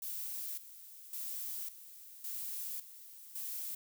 violet noise with tremolo, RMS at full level -41 dBFS, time 0.02-3.75 s, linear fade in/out 5 ms, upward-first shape square, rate 0.9 Hz, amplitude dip 75%, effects none

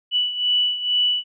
sine beating tone pair, 2960 / 2962.2 Hz, F#7 / F#7, 0 / +1 cents, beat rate 2.2 Hz, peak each -19 / -24 dBFS, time 0.11-1.24 s, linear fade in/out 50 ms, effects none

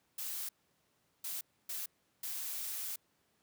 blue noise bursts at uneven times, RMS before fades -40 dBFS, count 4, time 0.18-0.49 / 1.24-1.41 / 1.69-1.86 / 2.23-2.96 s, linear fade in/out 5 ms, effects pink hiss -75 dBFS RMS until 3.42 s + high-pass 100 Hz 12 dB/octave

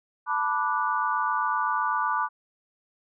sine chord, B minor seventh, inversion third, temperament equal with one note detuned, 880 / 987.8 / 1174.7 / 1471.5 Hz, A5 / B5 / D6 / F#6, 0 / 0 / 0 / -10 cents, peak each -30 / -28 / -27 / -31 dBFS, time 0.26-2.29 s, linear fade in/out 50 ms, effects none

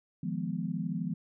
sine chord, F half-diminished seventh, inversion third, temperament equal, 155.56 / 174.61 / 207.7 / 246.9 Hz, Eb3 / F3 / Ab3 / Cb4, 0 / 0 / 0 / 0 cents, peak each -38 / -34 / -37 / -38 dBFS, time 0.23-1.14 s, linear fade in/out 5 ms, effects none

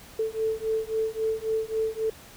sine beating tone pair, 440 / 443.7 Hz, A4 / A4, 0 / +14 cents, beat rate 3.7 Hz, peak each -28 dBFS, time 0.19-2.1 s, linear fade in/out 5 ms, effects pink hiss -48 dBFS RMS until 2.36 s

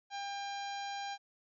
harmonic tone with a mistuned harmonic, 800 Hz, G5, 35 cents sharp, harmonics 1 / 2 / 3 / 4 / 5 / 6 / 7 / 8, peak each -39 / -47 / -50 / -51 / -49 / -56 / -55 / -57 dBFS, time 0.1-1.18 s, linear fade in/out 50 ms, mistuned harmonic 8, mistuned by +75 cents, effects none

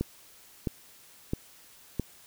click train, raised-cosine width 3 ms, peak -15 dBFS, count 4, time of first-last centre 0.01-1.997 s, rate 1.51 Hz, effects white hiss -55 dBFS RMS until 2.26 s

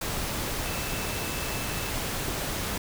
sine tone in noise, 2637 Hz, E7, in tune, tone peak -41 dBFS, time 0.65-1.9 s, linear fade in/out 5 ms, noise pink, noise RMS -31 dBFS, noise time 0.01-2.78 s, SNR -13 dB, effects none

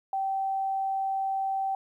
sine tone, 775 Hz, G5, 20 cents flat, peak -26 dBFS, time 0.13-1.75 s, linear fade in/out 2 ms, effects 11-bit

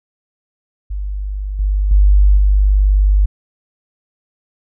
sine tone with level steps, 49.62 Hz, G1, 22 cents sharp, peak -19 / -12 / -6 / -8 dBFS, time 0.9-3.26 s, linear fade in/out 10 ms, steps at 1.59 / 1.91 / 2.37 s, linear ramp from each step 5 ms, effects none

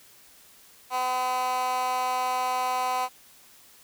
15% pulse tone with high-pass filter, 253.6 Hz, B3, 46 cents sharp, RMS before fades -27 dBFS, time 0.9-3.09 s, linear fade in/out 50 ms, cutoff 870 Hz, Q 3.1, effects white hiss -54 dBFS RMS until 3.83 s

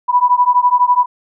sine beating tone pair, 980 / 992 Hz, B5 / B5, -14 / +7 cents, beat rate 12 Hz, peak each -12 dBFS, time 0.08-1.06 s, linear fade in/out 20 ms, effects none

